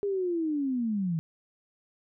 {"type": "linear sweep", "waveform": "sine", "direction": "down", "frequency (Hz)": [410, 155.3], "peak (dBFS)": -26, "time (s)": [0.03, 1.19], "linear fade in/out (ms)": 0, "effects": []}